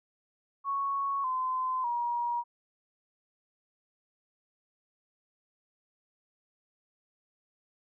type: tone with pitch steps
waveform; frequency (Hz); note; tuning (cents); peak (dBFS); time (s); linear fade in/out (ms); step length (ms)
sine; 1108 / 1027.8 / 953.5; C#6 / C6 / A#5; -1 / -31 / +39; -28; 0.64-2.44; 50; 600
effects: none